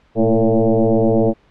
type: tone with frequency modulation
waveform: sine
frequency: 116.1 Hz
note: A#2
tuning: 7 cents flat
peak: -11 dBFS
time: 0.15-1.34 s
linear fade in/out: 50 ms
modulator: 112 Hz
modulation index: 4.7
effects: pink hiss -55 dBFS RMS until 1.5 s + low-pass 3000 Hz 12 dB/octave